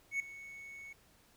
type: tone with ADSR envelope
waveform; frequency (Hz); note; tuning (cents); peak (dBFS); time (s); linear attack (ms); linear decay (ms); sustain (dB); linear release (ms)
triangle; 2214; C#7; -3; -28; 0.11-0.93; 89; 4; -17; 5
effects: pink hiss -66 dBFS RMS until 1.36 s